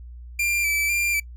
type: tone with vibrato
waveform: 45% pulse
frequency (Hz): 2349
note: D7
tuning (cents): 0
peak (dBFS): -20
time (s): 0.39-1.2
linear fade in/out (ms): 5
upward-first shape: square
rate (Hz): 2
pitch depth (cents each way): 26
effects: noise-tail reverb RT60 0.1 s tail -24 dB re dry + added 60 Hz sine -37 dBFS peak until 1.36 s